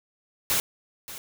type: noise with echo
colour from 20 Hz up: white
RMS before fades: -24 dBFS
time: 0.5-0.6 s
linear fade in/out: 0 ms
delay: 580 ms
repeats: 1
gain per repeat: -15 dB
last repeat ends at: 1.18 s
effects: none